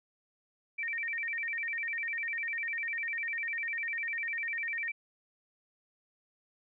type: tone with vibrato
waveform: sine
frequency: 2073 Hz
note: C7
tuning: 17 cents flat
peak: -32 dBFS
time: 0.78-4.92 s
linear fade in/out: 10 ms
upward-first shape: square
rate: 10 Hz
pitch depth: 200 cents each way
effects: none